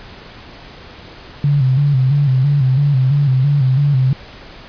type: tone with vibrato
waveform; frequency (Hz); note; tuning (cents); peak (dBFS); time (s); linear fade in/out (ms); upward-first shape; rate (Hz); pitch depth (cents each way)
sine; 136.7; C#3; -24; -10; 1.44-4.13; 2; square; 3; 87
effects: pink hiss -37 dBFS RMS until 4.68 s + resampled to 11025 Hz